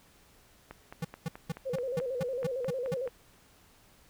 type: click train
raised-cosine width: 0.5 ms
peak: -28 dBFS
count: 12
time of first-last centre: 0.71-3.076 s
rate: 4.65 Hz
type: tone bursts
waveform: square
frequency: 162.8 Hz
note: E3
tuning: 21 cents flat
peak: -31 dBFS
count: 9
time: 1.02-2.943 s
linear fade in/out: 5 ms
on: 27 ms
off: 210 ms
type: tone with vibrato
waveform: sine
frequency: 509 Hz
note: C5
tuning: 48 cents flat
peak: -31 dBFS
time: 1.65-3.09 s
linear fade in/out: 20 ms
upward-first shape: square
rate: 11 Hz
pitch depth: 80 cents each way
effects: pink hiss -61 dBFS RMS until 4.09 s